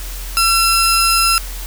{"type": "tone pair together", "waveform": "25% pulse", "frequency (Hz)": [1352, 5097], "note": ["E6", "D#8"], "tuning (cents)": [43, 41], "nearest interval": "octave + major seventh", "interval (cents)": 2298, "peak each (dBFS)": -10, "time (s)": [0.37, 1.38], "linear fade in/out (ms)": 0, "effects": ["added 43 Hz sine -25 dBFS peak until 1.66 s", "white hiss -32 dBFS RMS until 1.66 s"]}